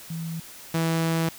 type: tone pair in turn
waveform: sine / sawtooth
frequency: 163.9 / 163.9 Hz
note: E3 / E3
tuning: -10 / -10 cents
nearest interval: unison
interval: 0 cents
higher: neither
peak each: -29 / -18 dBFS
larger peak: second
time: 0.1-0.4 / 0.74-1.29 s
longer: second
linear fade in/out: 5 ms
effects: white hiss -44 dBFS RMS until 1.38 s